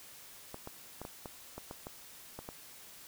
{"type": "clicks", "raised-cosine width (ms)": 1, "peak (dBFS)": -28, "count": 10, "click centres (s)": [0.544, 0.674, 1.016, 1.051, 1.258, 1.58, 1.711, 1.869, 2.39, 2.489], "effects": ["white hiss -53 dBFS RMS until 3.07 s"]}